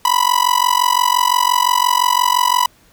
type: tone with amplitude modulation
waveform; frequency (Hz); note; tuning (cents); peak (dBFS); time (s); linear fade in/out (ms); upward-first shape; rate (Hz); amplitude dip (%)
45% pulse; 987.8; B5; 0; -8; 0.05-2.66; 2; sine; 45.8; 95
effects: pink hiss -52 dBFS RMS until 2.92 s